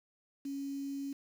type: tone with quantisation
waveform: sine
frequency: 277.2 Hz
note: C#4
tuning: in tune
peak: -36 dBFS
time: 0.45-1.13 s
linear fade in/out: 5 ms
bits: 9
effects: none